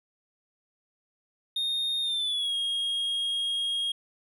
triangle tone with pitch glide, 3685 to 3264 Hz, A#7 to G#7, -21 to -31 cents, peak -25 dBFS, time 1.56-3.92 s, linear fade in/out 5 ms, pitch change -210 cents, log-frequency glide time 2.02-2.55 s, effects none

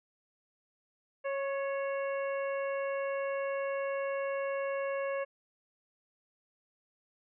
harmonic tone with a mistuned harmonic, 550 Hz, C#5, 14 cents flat, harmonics 1 / 2 / 3 / 4 / 5, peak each -32 / -41 / -43 / -46 / -49 dBFS, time 1.24-5.25 s, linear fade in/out 20 ms, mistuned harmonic 3, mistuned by +31 cents, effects none

